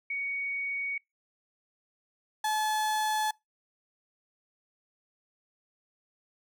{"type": "tone pair in turn", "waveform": ["sine", "35% pulse"], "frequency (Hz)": [2238, 859.9], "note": ["C#7", "A5"], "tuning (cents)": [16, -40], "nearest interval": "octave + perfect fourth", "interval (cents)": 1656, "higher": "first", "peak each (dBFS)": [-30, -25], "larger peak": "second", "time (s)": [[0.1, 0.98], [2.44, 3.31]], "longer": "first", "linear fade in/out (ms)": 5, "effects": ["noise-tail reverb RT60 0.2 s tail -25 dB re dry"]}